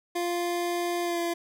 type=tone with pitch glide; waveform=25% pulse; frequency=348.4 to 341.8 Hz; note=F4 to F4; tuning=-4 to -37 cents; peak=-23 dBFS; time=0.15-1.34 s; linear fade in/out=10 ms; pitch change=-33 cents; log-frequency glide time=1.03-1.19 s; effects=none